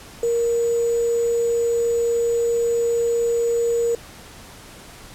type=tone with sample-and-hold; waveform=sine; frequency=467.8 Hz; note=A#4; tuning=6 cents sharp; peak=-17 dBFS; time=0.23-3.95 s; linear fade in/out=2 ms; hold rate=7350 Hz; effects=pink hiss -42 dBFS RMS until 5.14 s + low-pass 12000 Hz 12 dB/octave